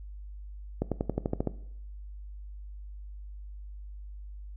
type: accelerating click train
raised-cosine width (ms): 2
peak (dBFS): -14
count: 9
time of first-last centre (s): 0.82-1.473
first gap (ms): 97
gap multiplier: 0.95
effects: noise-tail reverb RT60 0.7 s tail -17 dB re dry + added 50 Hz sine -40 dBFS peak until 4.56 s